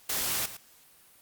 white noise with echo, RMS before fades -30 dBFS, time 0.09-0.46 s, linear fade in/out 5 ms, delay 110 ms, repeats 1, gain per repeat -13 dB, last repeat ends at 0.57 s, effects white hiss -58 dBFS RMS until 1.21 s + Opus 48 kbps

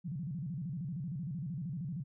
sine tone with vibrato, 155.2 Hz, D#3, 4 cents flat, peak -36 dBFS, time 0.04-2.04 s, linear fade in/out 20 ms, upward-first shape square, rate 13 Hz, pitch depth 230 cents each way, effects none

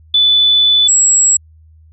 sine tone pair in turn, 3486 / 7696 Hz, A7 / B8, -17 / -46 cents, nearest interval octave + major second, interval 1371 cents, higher second, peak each -7 / -7 dBFS, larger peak neither, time 0.14-0.88 / 0.88-1.37 s, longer first, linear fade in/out 5 ms, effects added 79 Hz sine -41 dBFS peak until 1.92 s

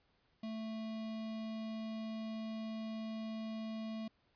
square tone with notch filter, 220.8 Hz, A3, 6 cents sharp, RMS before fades -42 dBFS, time 0.43-4.08 s, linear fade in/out 5 ms, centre 1500 Hz, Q 1.2, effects pink hiss -75 dBFS RMS until 4.35 s + resampled to 11025 Hz

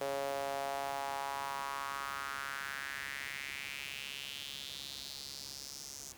sawtooth tone with high-pass filter sweep, 138.59 Hz, C#3, in tune, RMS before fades -41 dBFS, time 0.01-6.12 s, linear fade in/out 2 ms, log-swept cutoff 520 to 6300 Hz, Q 3.5, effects pink hiss -56 dBFS RMS until 6.17 s + high-pass 60 Hz 12 dB/octave

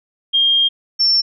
sine tone pair in turn, 3217 / 5410 Hz, G7 / E8, +44 / +44 cents, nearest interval major sixth, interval 900 cents, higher second, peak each -11 dBFS, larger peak neither, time 0.33-0.69 / 0.99-1.22 s, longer first, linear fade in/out 20 ms, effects none

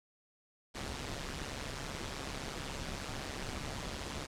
pink noise with amplitude modulation, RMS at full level -37 dBFS, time 0.74-4.27 s, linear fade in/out 20 ms, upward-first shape sine, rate 139 Hz, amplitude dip 80%, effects low-pass 7000 Hz 12 dB/octave

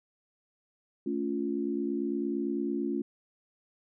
sine chord, A augmented, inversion none, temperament equal with one note detuned, 220 / 280.4 / 349.2 Hz, A3 / C#4 / E#4, 0 / +20 / 0 cents, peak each -34 / -32 / -33 dBFS, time 1.06-3.02 s, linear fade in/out 5 ms, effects none

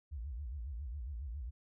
sine tone with vibrato, 64.6 Hz, C2, 21 cents flat, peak -39 dBFS, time 0.11-1.51 s, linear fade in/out 20 ms, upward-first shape sine, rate 7.3 Hz, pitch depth 280 cents each way, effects none

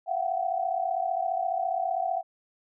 sine tone cluster, 678 / 732 / 767 Hz, E5 / F#5 / G5, +49 / -19 / -38 cents, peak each -30 dBFS, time 0.06-2.23 s, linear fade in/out 50 ms, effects none

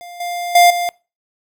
square tone with level steps, 701 Hz, F5, 6 cents sharp, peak -33 / -22 / -7 / -18 dBFS, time 0.01-0.89 s, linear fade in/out 0 ms, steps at 0.2 / 0.55 / 0.7 s, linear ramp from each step 5 ms, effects noise-tail reverb RT60 0.3 s tail -24 dB re dry

